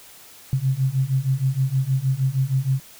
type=beating tone pair; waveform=sine; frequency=129.7 / 136.1 Hz; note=C3 / C#3; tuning=-15 / -31 cents; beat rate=6.4 Hz; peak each=-22 / -21 dBFS; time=0.53-2.8 s; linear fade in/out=0 ms; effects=white hiss -46 dBFS RMS until 2.99 s